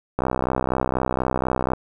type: click train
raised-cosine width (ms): 1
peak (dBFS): -7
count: 100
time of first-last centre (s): 0.19-1.734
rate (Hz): 64.1
effects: 8-bit